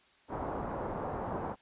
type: low-pass noise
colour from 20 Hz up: white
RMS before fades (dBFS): -37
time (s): 0.28-1.56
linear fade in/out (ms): 50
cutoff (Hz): 1000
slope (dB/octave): 24
effects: white hiss -64 dBFS RMS until 1.61 s + resampled to 8000 Hz